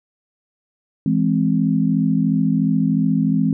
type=chord; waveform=sine; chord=E augmented; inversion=none; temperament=equal; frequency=164.81 / 207.7 / 261.6 Hz; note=E3 / G#3 / B#3; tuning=0 / 0 / 0 cents; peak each=-19 dBFS; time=1.06-3.53 s; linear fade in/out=2 ms; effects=none